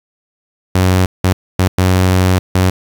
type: tone bursts at uneven times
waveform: sawtooth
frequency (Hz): 92.5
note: F#2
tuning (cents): 0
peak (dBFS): -5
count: 5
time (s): 0.75-1.06 / 1.24-1.33 / 1.59-1.68 / 1.78-2.39 / 2.55-2.7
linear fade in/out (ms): 5
effects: 7-bit